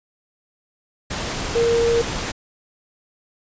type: tone in noise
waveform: sine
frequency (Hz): 466.2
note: A#4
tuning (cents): 0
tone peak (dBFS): -15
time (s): 1.55-2.02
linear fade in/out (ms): 10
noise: pink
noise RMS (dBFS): -26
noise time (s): 1.1-2.32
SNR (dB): +8
effects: resampled to 16000 Hz